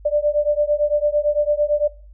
sine beating tone pair, 587.3 / 596.2 Hz, D5 / D5, 0 / +26 cents, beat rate 8.9 Hz, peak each -18 / -19 dBFS, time 0.05-1.88 s, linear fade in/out 10 ms, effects noise-tail reverb RT60 0.4 s tail -19 dB re dry + added 50 Hz sine -40 dBFS peak until 2.13 s

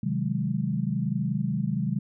sine chord, Ab dominant seventh, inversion first, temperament equal with one note detuned, 130.81 / 155.56 / 186.61 / 207.7 Hz, C3 / Eb3 / Gb3 / Ab3, 0 / 0 / +15 / 0 cents, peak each -30 dBFS, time 0.03-1.99 s, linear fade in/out 5 ms, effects none

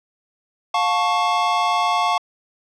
square chord, F augmented, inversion none, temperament equal with one note detuned, 709.8 / 880 / 1108.7 Hz, F5 / A5 / C#6, +28 / 0 / 0 cents, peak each -22 / -23 / -21 dBFS, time 0.74-2.18 s, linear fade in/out 5 ms, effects low-pass 5000 Hz 12 dB/octave

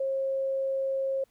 sine tone, 538 Hz, C5, 48 cents sharp, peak -26 dBFS, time 0-1.24 s, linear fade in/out 5 ms, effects pink hiss -69 dBFS RMS until 1.3 s

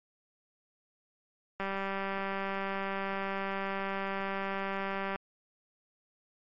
click train, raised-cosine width 0.5 ms, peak -20 dBFS, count 695, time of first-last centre 1.6-5.159 s, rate 195 Hz, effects MP3 48 kbps

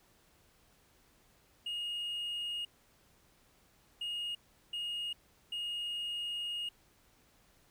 triangle tone bursts at uneven times, 2861 Hz, F7, 41 cents sharp, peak -33 dBFS, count 4, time 1.66-2.65 / 4.01-4.35 / 4.73-5.13 / 5.52-6.69 s, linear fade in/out 5 ms, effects tanh soft clip ceiling -30 dBFS + pink hiss -67 dBFS RMS until 7.7 s

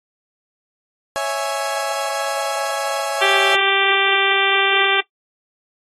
30% pulse chord, C# minor, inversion none, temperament equal, 554.4 / 659.3 / 830.6 Hz, C#5 / E5 / G#5, 0 / 0 / 0 cents, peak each -22 dBFS, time 1.16-3.55 s, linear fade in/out 0 ms
harmonic tone, 392 Hz, G4, in tune, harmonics 1 / 2 / 3 / 4 / 5 / 6 / 7 / 8 / 9, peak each -23 / -23 / -23 / -23 / -23 / -23 / -23 / -23 / -23 dBFS, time 3.21-5.01 s, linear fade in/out 10 ms
effects noise-tail reverb RT60 0.1 s tail -17 dB re dry + AAC 32 kbps

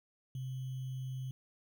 sine tone with sample-and-hold, 130 Hz, C3, 11 cents flat, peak -37 dBFS, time 0.35-1.31 s, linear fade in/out 2 ms, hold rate 3150 Hz, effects none

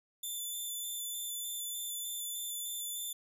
5% pulse tone with vibrato, 3520 Hz, A7, in tune, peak -30 dBFS, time 0.23-3.13 s, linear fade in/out 5 ms, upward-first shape square, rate 3.3 Hz, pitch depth 11 cents each way, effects none

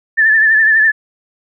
sine tone with vibrato, 1760 Hz, A6, in tune, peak -7 dBFS, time 0.17-0.92 s, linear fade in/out 20 ms, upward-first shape triangle, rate 12 Hz, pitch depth 60 cents each way, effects none

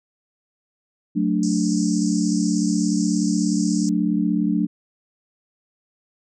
sine chord, D major, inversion first, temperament just, 183.54 / 220.2 / 293.7 Hz, F#3 / A3 / D4, -14 / +2 / 0 cents, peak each -22 dBFS, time 1.15-4.67 s, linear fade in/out 20 ms
white band-pass noise, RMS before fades -34 dBFS, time 1.43-3.89 s, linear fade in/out 0 ms, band 4800 to 8000 Hz, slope 96 dB/octave
effects none

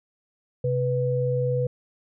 sine tone pair together, 130.95 / 493.9 Hz, C3 / B4, +2 / 0 cents, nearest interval octave + major seventh, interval 2298 cents, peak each -24 dBFS, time 0.64-1.67 s, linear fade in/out 5 ms, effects none

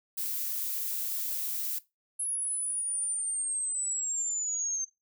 violet noise, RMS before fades -33 dBFS, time 0.17-1.79 s, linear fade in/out 10 ms
sine linear sweep, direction down, 10640 to 6270 Hz, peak -29 dBFS, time 2.19-4.85 s, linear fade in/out 10 ms
effects noise-tail reverb RT60 0.2 s tail -18 dB re dry

